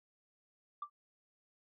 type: tone with exponential decay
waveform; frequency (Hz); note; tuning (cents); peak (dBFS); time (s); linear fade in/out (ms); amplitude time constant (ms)
sine; 1174.7; D6; 0; -34; 0.82-0.9; 5; 17
effects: tanh soft clip ceiling -32 dBFS